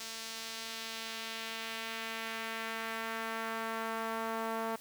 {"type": "tone with band-pass filter sweep", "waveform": "sawtooth", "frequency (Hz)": 224.8, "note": "A3", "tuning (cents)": 37, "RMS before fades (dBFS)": -39, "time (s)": [0, 4.76], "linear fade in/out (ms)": 5, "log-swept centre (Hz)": [5600, 900], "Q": 1.1, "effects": ["white hiss -54 dBFS RMS until 4.8 s"]}